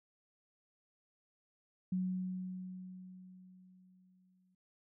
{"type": "tone with exponential decay", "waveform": "sine", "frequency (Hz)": 184.5, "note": "F#3", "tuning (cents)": -5, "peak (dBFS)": -31, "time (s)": [1.92, 4.55], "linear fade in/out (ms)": 5, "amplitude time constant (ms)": 570, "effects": []}